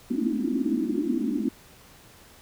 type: band-pass noise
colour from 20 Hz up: white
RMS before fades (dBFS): -26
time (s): 0.1-1.49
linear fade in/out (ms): 10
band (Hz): 210 to 340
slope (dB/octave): 96
effects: pink hiss -52 dBFS RMS until 2.41 s